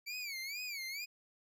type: tone with vibrato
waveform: 25% pulse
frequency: 2286 Hz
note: D7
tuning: 47 cents flat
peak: -36 dBFS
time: 0.06-1.06 s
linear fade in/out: 20 ms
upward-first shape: sine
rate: 2.2 Hz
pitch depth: 160 cents each way
effects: none